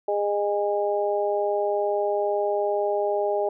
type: harmonic tone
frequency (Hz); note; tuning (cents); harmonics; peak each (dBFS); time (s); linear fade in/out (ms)
204.7; G#3; -25; 2 / 3 / 4; -25 / -25 / -28; 0.08-3.49; 5
effects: none